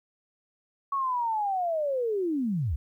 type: linear sweep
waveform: sine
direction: down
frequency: 1122 to 58.27 Hz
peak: -25 dBFS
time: 0.92-2.76 s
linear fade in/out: 5 ms
effects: 11-bit